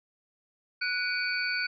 sine tone cluster, 1474 / 2281 / 2465 / 4511 Hz, F#6 / C#7 / D#7 / C#8, -7 / +49 / -17 / +29 cents, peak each -30 / -34 / -37 / -34 dBFS, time 0.81-1.67 s, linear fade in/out 10 ms, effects none

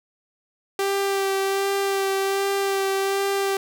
sawtooth tone with vibrato, 392 Hz, G4, in tune, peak -17 dBFS, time 0.79-3.57 s, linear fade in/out 2 ms, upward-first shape sine, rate 1.3 Hz, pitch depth 16 cents each way, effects none

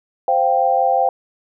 sine chord, C suspended fourth, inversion none, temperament equal, 523.3 / 698.5 / 784 Hz, C5 / F5 / G5, 0 / 0 / 0 cents, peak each -19 / -18 / -16 dBFS, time 0.28-1.09 s, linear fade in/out 2 ms, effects none

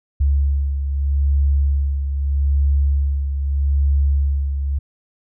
sine beating tone pair, 69.9 / 70.7 Hz, C#2 / C#2, +15 / +35 cents, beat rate 0.8 Hz, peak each -15 / -24 dBFS, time 0.2-4.79 s, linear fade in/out 10 ms, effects none

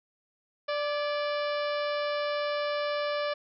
harmonic tone with a mistuned harmonic, 587.3 Hz, D5, in tune, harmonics 1 / 2 / 3 / 4 / 5 / 6 / 7 / 8 / 9, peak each -29 / -35 / -39 / -41 / -43 / -45 / -46 / -47 / -48 dBFS, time 0.68-3.34 s, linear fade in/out 10 ms, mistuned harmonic 3, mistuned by -45 cents, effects none

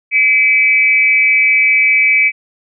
sine tone with amplitude modulation, 2300 Hz, D7, 37 cents flat, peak -4 dBFS, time 0.11-2.32 s, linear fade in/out 50 ms, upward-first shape sine, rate 245 Hz, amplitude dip 80%, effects none

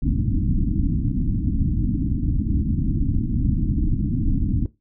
pink low-pass noise, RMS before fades -21 dBFS, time 0.02-4.66 s, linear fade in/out 2 ms, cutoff 310 Hz, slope 96 dB/octave, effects noise-tail reverb RT60 0.2 s tail -17 dB re dry

